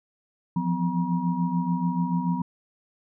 sine tone cluster, 170.6 / 177.5 / 252.5 / 957 Hz, F3 / F3 / B3 / A#5, -40 / +28 / +39 / +45 cents, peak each -29 / -25 / -30 / -32 dBFS, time 0.56-2.42 s, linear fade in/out 5 ms, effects none

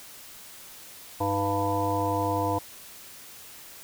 harmonic tone with a mistuned harmonic, 99.1 Hz, G2, 19 cents sharp, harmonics 1 / 3 / 5 / 7 / 9 / 10, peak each -31 / -31 / -31 / -31 / -31 / -31 dBFS, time 1.2-2.59 s, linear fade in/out 10 ms, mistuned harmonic 3, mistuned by +65 cents, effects white hiss -46 dBFS RMS until 3.83 s

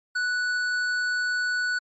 triangle tone with tanh clipping, 1480 Hz, F#6, in tune, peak -25 dBFS, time 0.15-1.79 s, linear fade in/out 10 ms, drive 15 dB, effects MP3 32 kbps

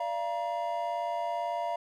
triangle tone cluster, 589 / 687 / 949 Hz, D5 / F5 / A#5, +5 / -29 / +31 cents, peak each -36 / -30 / -33 dBFS, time 0-1.76 s, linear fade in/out 5 ms, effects none

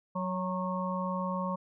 harmonic tone with a mistuned harmonic, 185 Hz, F#3, in tune, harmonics 1 / 3 / 5 / 6, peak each -33 / -37 / -38 / -36 dBFS, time 0.15-1.56 s, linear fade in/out 10 ms, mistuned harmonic 6, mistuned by -28 cents, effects none

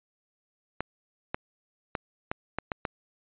clicks, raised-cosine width 0.5 ms, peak -14 dBFS, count 7, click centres 0.806 / 1.345 / 1.952 / 2.315 / 2.586 / 2.718 / 2.852 s, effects resampled to 8000 Hz

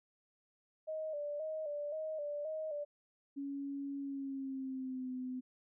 sine tone with vibrato, 606 Hz, D#5, 46 cents flat, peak -37 dBFS, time 0.87-2.85 s, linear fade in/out 20 ms, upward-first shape square, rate 1.9 Hz, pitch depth 60 cents each way
sine tone with pitch glide, 279.2 to 254.6 Hz, C#4 to C4, +13 to -47 cents, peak -38 dBFS, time 3.36-5.41 s, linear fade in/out 20 ms, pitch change -160 cents, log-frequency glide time 3.99-5.11 s
effects none

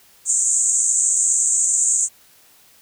pink band-pass noise, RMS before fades -18 dBFS, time 0.25-2.09 s, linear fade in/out 50 ms, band 6700 to 8400 Hz, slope 96 dB/octave, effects white hiss -52 dBFS RMS until 2.81 s

